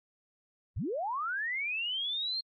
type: linear sweep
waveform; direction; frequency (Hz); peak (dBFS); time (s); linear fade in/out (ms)
sine; up; 53.6 to 4268; -31; 0.76-2.41; 10
effects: AAC 32 kbps